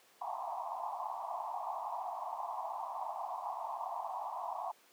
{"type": "band-pass noise", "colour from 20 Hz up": "pink", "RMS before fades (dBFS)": -40, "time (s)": [0.21, 4.72], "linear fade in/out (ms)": 10, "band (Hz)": [670, 1100], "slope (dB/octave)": 96, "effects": ["pink hiss -64 dBFS RMS until 4.92 s", "high-pass 400 Hz 12 dB/octave"]}